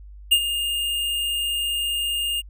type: tone with ADSR envelope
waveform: square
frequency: 2825 Hz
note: F7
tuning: 19 cents sharp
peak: -12 dBFS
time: 0.31-2.42 s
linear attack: 13 ms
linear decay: 68 ms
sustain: -11 dB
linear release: 28 ms
effects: added 50 Hz sine -39 dBFS peak until 2.49 s